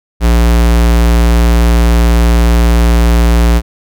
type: tone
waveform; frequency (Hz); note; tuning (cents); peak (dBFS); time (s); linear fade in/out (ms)
square; 58.27; A#1; 0; -6; 0.2-3.62; 50
effects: none